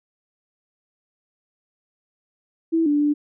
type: tone with pitch steps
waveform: sine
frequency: 327.5 / 292.5 / 294.1 Hz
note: E4 / D4 / D4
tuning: -11 / -7 / +3 cents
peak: -16 dBFS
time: 2.72-3.14 s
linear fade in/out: 20 ms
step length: 140 ms
effects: none